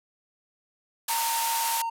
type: band-pass noise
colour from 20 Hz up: white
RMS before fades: -30 dBFS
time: 1.08-1.82 s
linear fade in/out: 5 ms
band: 630 to 15000 Hz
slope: 48 dB/octave
type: tone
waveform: triangle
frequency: 918 Hz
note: A#5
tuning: 27 cents flat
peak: -25 dBFS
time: 1.09-1.9 s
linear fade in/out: 10 ms
effects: none